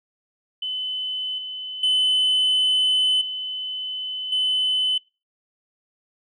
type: tone with level steps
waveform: sine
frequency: 3025 Hz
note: F#7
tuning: 38 cents sharp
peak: -24 / -29 / -14 / -26 / -17 dBFS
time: 0.62-4.98 s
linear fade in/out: 5 ms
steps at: 1.38 / 1.83 / 3.21 / 4.32 s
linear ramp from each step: 5 ms
effects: noise-tail reverb RT60 0.3 s tail -23 dB re dry + tanh soft clip ceiling -15 dBFS